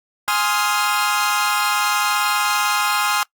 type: chord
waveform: sawtooth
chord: F minor seventh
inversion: first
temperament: equal with one note detuned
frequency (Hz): 830.6 / 1046.5 / 1256.1 / 1396.9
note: Ab5 / C6 / Eb6 / F6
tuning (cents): 0 / 0 / +16 / 0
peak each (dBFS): -19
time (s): 0.28-3.23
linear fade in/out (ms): 0
effects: noise-tail reverb RT60 0.1 s tail -25 dB re dry + Opus 48 kbps